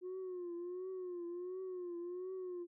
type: tone with vibrato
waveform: sine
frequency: 359.8 Hz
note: F#4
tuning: 48 cents flat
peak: -39 dBFS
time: 0.01-2.67 s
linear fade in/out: 50 ms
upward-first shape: triangle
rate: 1.4 Hz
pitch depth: 90 cents each way
effects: tanh soft clip ceiling -39 dBFS